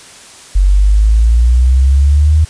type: exponential sweep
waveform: sine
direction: up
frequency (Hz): 46.02 to 79.1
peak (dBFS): -5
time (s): 0.55-2.45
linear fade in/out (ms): 10
effects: white hiss -36 dBFS RMS until 2.49 s + resampled to 22050 Hz